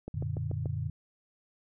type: click train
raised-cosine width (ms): 2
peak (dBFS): -25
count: 5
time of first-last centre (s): 0.08-0.658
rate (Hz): 6.92
type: chord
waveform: sine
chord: Gb augmented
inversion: none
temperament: equal with one note detuned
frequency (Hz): 91.59 / 116.54 / 146.83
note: Gb2 / Bb2 / D3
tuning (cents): -17 / 0 / 0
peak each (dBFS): -35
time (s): 0.14-0.9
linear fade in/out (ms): 5
effects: none